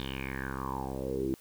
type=tone with low-pass filter sweep; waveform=10% pulse; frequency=66.6 Hz; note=C2; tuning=31 cents sharp; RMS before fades=-35 dBFS; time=0-1.34 s; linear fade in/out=0 ms; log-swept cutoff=3600 to 320 Hz; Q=6.8; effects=white hiss -58 dBFS RMS until 1.4 s